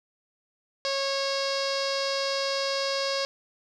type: tone with low-pass filter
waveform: sawtooth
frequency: 548 Hz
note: C#5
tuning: 20 cents flat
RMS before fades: -28 dBFS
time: 0.85-3.25 s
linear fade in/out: 0 ms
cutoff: 4900 Hz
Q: 5.2
effects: none

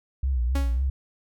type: tone with vibrato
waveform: sine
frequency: 63.2 Hz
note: B1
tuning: 41 cents sharp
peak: -21 dBFS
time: 0.23-0.9 s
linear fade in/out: 5 ms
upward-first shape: sine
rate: 3.7 Hz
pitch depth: 120 cents each way
type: tone with exponential decay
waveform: sawtooth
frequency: 277.2 Hz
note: C#4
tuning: in tune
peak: -23 dBFS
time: 0.55-0.88 s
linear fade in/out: 5 ms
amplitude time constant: 70 ms
effects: none

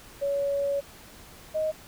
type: tone pair in turn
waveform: sine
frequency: 562 / 624.7 Hz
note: C#5 / D#5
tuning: +24 / +7 cents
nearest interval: major second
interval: 183 cents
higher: second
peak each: -24 dBFS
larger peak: neither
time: 0.21-0.81 / 1.54-1.72 s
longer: first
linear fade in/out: 20 ms
effects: pink hiss -49 dBFS RMS until 1.87 s

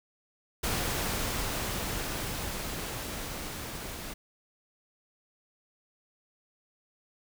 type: noise with level ramp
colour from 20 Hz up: pink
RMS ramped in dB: -30 to -40 dBFS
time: 0.63-4.14 s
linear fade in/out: 10 ms
effects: none

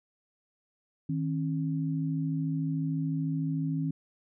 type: tone pair together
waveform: sine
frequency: 157.48 / 271.2 Hz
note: D#3 / C#4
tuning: +21 / -38 cents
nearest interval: major sixth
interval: 941 cents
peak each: -29 / -32 dBFS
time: 1.09-3.91 s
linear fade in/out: 5 ms
effects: none

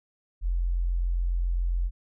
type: tone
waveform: sine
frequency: 43.65 Hz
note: F1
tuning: in tune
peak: -23 dBFS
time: 0.41-1.91 s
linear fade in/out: 50 ms
effects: none

